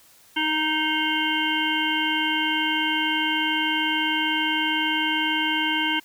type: harmonic tone with a mistuned harmonic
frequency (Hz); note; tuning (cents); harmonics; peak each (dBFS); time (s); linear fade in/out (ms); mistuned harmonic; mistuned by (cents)
311.1; D#4; 0; 1 / 3 / 5 / 7 / 9 / 10; -28 / -28 / -28 / -28 / -28 / -28; 0.36-6; 10; 7; -16
effects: white hiss -54 dBFS RMS until 6.04 s